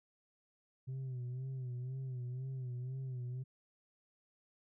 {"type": "tone with vibrato", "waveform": "sine", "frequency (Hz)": 127.9, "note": "C3", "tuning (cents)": -39, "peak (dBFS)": -36, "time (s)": [0.87, 3.44], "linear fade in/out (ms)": 20, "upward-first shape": "sine", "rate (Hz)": 2, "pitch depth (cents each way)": 72, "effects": ["tanh soft clip ceiling -38 dBFS"]}